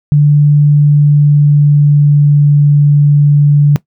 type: tone with pitch glide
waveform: sine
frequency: 146.83 to 145.56 Hz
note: D3 to D3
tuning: 0 to -15 cents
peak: -3 dBFS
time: 0.12-3.76 s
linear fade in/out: 0 ms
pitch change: -15 cents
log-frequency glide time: 0.63-2.58 s
effects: noise-tail reverb RT60 0.1 s tail -18 dB re dry